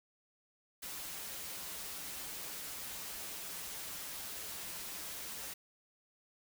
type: noise with comb filter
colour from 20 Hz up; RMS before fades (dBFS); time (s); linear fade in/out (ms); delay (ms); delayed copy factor
white; -44; 0.82-5.54; 10; 8.3; -0.5
effects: none